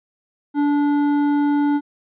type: tone with hard clipping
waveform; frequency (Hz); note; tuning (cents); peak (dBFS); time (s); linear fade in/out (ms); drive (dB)
sine; 290; D4; -22; -17; 0.54-1.81; 50; 9
effects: resampled to 8000 Hz

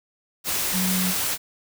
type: tone in noise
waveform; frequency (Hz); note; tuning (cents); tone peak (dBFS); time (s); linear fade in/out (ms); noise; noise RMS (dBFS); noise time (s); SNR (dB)
sine; 185; F#3; 0; -23; 0.72-1.14; 50; white; -25; 0.44-1.38; -1
effects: none

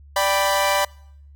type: chord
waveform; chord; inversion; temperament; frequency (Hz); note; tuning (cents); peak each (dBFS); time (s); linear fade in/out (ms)
sawtooth; G major; second; equal; 587.3 / 784 / 987.8; D5 / G5 / B5; 0 / 0 / 0; -17 / -20 / -18; 0.16-0.85; 5
effects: noise-tail reverb RT60 0.7 s tail -25 dB re dry + added 71 Hz sine -43 dBFS peak until 1.35 s

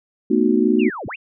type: chord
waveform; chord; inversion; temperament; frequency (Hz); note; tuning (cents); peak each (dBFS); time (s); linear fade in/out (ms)
sine; B dominant seventh; third; just; 222.2 / 246.9 / 308.7 / 370.4; A3 / B3 / D#4 / F#4; +17 / 0 / -14 / +2; -19; 0.3-0.9; 10
type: linear two-way sweep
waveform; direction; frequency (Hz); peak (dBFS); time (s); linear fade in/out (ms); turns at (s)
sine; down then up; 2905 to 58.3 to 2905; -27; 0.79-1.16; 10; 1.07
effects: none

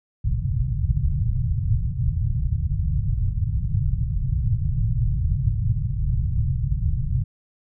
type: low-pass noise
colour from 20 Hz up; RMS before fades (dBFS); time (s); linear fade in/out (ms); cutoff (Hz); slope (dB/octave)
white; -22; 0.24-7.24; 10; 140; 48
effects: none

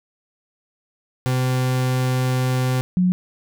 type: tone pair in turn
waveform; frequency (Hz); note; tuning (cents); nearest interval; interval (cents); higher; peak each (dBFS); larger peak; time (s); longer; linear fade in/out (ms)
40% pulse / sine; 128 / 181.62; C3 / F#3; -38 / -32; tritone; 606; second; -17 / -14; second; 1.26-2.81 / 2.97-3.12; first; 0
effects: none

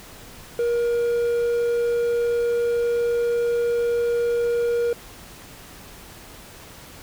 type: tone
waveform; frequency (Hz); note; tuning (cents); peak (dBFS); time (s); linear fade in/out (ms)
triangle; 473.6; A#4; +27; -17; 0.59-4.93; 2
effects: pink hiss -43 dBFS RMS until 7.02 s

